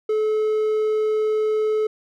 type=tone; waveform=triangle; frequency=431.2 Hz; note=A4; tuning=35 cents flat; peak=-16 dBFS; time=0.09-1.87 s; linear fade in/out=5 ms; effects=none